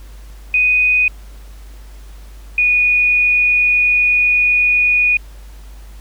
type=tone pair in turn; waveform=sine; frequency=2489 / 2463 Hz; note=D#7 / D#7; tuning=0 / -18 cents; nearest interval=unison; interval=18 cents; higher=first; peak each=-10 dBFS; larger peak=neither; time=0.54-1.08 / 2.58-5.17 s; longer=second; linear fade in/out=2 ms; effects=added 50 Hz sine -33 dBFS peak until 6 s + pink hiss -47 dBFS RMS until 6 s